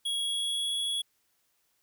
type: tone with pitch glide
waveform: square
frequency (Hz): 3322 to 3357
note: G#7 to G#7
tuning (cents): 0 to +18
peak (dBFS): -29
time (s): 0.05-1.02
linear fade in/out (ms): 10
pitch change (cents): +18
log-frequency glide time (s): 0.18-0.74
effects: white hiss -73 dBFS RMS until 1.82 s